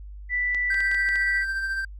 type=tone with pitch glide; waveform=sine; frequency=1975.5 to 1959.6 Hz; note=B6 to B6; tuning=0 to -14 cents; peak=-22 dBFS; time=0.29-1.45 s; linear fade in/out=50 ms; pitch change=-14 cents; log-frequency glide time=0.51-1.22 s
type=clicks; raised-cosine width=0.2 ms; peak=-22 dBFS; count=7; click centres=0.547 / 0.744 / 0.805 / 0.915 / 0.946 / 1.089 / 1.157 s
type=tone with tremolo; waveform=triangle; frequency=1568 Hz; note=G6; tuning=in tune; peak=-22 dBFS; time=0.7-1.85 s; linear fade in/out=5 ms; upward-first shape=sine; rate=14 Hz; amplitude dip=35%
effects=added 50 Hz sine -37 dBFS peak until 1.99 s